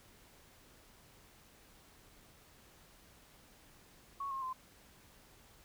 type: tone with pitch steps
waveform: sine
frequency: 1108.7 / 1071.6 / 1035.6 Hz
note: C#6 / C6 / C6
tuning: 0 / +41 / -18 cents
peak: -37 dBFS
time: 4.2-4.53 s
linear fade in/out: 5 ms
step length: 110 ms
effects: pink hiss -62 dBFS RMS until 5.64 s